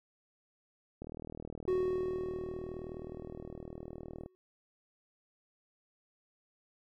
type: click train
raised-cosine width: 2 ms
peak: -30 dBFS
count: 129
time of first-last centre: 1.02-4.261 s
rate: 39.5 Hz
type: tone with exponential decay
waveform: triangle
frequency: 370 Hz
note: F#4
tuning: in tune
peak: -25 dBFS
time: 1.68-4.35 s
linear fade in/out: 0 ms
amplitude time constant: 580 ms
effects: none